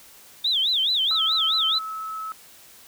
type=tone with vibrato; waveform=sine; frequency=3520 Hz; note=A7; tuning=in tune; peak=-19 dBFS; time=0.44-1.79 s; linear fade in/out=10 ms; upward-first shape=sine; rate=4.7 Hz; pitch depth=240 cents each way
type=tone; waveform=sine; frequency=1298 Hz; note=E6; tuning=27 cents flat; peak=-29 dBFS; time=1.11-2.32 s; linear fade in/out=0 ms
effects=white hiss -49 dBFS RMS until 2.87 s